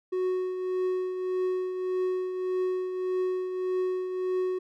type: tone with tremolo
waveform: triangle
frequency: 369 Hz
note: F#4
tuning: 5 cents flat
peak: -22 dBFS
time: 0.12-4.59 s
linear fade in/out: 10 ms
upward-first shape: triangle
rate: 1.7 Hz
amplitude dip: 55%
effects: none